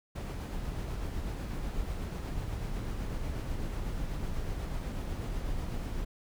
brown noise with tremolo, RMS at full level -34 dBFS, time 0.15-6.05 s, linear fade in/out 10 ms, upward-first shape sine, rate 8.1 Hz, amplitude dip 25%, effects none

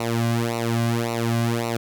sawtooth tone with flanger, 116.54 Hz, A#2, in tune, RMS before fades -23 dBFS, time 0-1.77 s, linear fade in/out 5 ms, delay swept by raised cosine 0.6 to 2.3 ms, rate 1.8 Hz, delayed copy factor -0.95, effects none

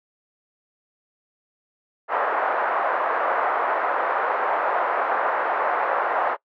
pink band-pass noise, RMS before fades -23 dBFS, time 2.08-6.37 s, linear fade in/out 50 ms, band 570 to 1500 Hz, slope 24 dB/octave, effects noise-tail reverb RT60 0.1 s tail -23 dB re dry

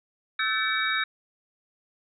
sine tone cluster, 1309 / 1534 / 1754 / 2281 / 3761 Hz, E6 / G6 / A6 / C#7 / A#7, -13 / -38 / -6 / +49 / +15 cents, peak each -30 dBFS, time 0.39-1.04 s, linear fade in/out 5 ms, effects none

